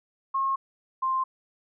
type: tone pair in turn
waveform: sine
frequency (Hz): 1080 / 1049.3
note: C#6 / C6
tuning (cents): -45 / +5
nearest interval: unison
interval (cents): 50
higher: first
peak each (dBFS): -23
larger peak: neither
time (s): 0.34-0.56 / 1.02-1.24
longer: neither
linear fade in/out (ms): 10
effects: none